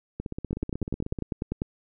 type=two click trains; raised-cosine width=3 ms; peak=-19 / -15 dBFS; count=17 / 12; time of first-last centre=0.2-1.188 / 0.53-1.619 s; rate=16.2 / 10.1 Hz; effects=none